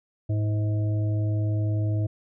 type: harmonic tone with a mistuned harmonic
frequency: 106.2 Hz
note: G#2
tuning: 39 cents sharp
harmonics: 1 / 3 / 5 / 6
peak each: -22 / -34 / -44 / -39 dBFS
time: 0.29-2.07 s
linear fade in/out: 10 ms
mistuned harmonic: 5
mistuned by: -58 cents
effects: none

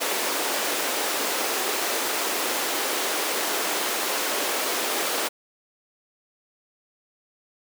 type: high-pass noise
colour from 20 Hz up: pink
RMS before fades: -26 dBFS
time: 0-5.29 s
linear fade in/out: 20 ms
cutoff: 330 Hz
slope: 24 dB/octave
effects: none

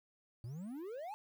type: exponential sweep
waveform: triangle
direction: up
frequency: 110.4 to 884 Hz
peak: -40 dBFS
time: 0.44-1.14 s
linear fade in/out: 0 ms
effects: 11-bit

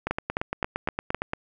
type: two click trains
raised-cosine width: 0.5 ms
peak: -10 / -12 dBFS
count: 5 / 12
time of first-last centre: 0.11-1.146 / 0.07-1.334 s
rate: 3.86 / 8.7 Hz
effects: none

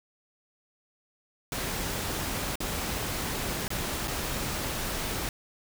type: noise with dropouts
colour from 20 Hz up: pink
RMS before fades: -32 dBFS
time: 1.52-5.29 s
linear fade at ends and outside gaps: 1 ms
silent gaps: 2.556-2.604 / 3.68-3.704 / 4.074-4.079 s
effects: none

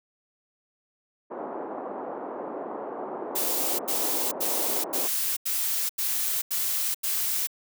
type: band-pass noise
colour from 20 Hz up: pink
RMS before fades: -35 dBFS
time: 1.3-5.08 s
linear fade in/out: 20 ms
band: 300 to 1000 Hz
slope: 24 dB/octave
type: noise bursts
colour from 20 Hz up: blue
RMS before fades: -27 dBFS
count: 8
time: 3.35-7.472 s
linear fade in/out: 10 ms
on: 440 ms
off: 86 ms
effects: none

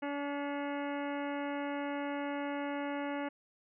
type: harmonic tone with a mistuned harmonic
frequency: 285.9 Hz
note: D4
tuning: 46 cents flat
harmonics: 1 / 2 / 3 / 4 / 5 / 6 / 7 / 8 / 9 / 10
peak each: -37 / -40 / -42 / -49 / -47 / -49 / -52 / -50 / -56 / -55 dBFS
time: 0.02-3.29 s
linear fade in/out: 10 ms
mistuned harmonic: 8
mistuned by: -81 cents
effects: none

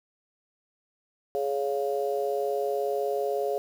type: harmonic tone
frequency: 139.7 Hz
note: C#3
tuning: 14 cents sharp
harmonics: 3 / 4 / 5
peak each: -28 / -30 / -32 dBFS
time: 1.35-3.58 s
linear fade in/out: 0 ms
effects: 8-bit

